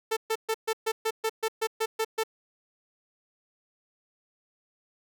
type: tone bursts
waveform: sawtooth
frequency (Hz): 443.6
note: A4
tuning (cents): +14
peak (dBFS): -21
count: 12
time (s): 0.11-2.236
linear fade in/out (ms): 10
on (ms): 58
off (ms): 130
effects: none